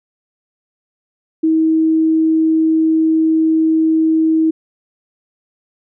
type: tone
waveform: sine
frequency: 319.5 Hz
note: D#4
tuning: 46 cents sharp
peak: -10 dBFS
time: 1.43-4.51 s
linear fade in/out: 10 ms
effects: none